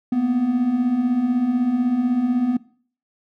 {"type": "beating tone pair", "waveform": "triangle", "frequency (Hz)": [233.1, 249.1], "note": ["A#3", "B3"], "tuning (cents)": [0, 15], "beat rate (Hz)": 16, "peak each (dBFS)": [-23, -16], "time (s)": [0.12, 2.57], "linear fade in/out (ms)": 5, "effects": ["noise-tail reverb RT60 0.5 s tail -21 dB re dry"]}